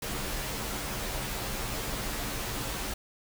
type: noise with comb filter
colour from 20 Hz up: pink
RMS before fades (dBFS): -34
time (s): 0.02-2.94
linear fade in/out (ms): 5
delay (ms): 12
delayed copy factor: -0.7
effects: none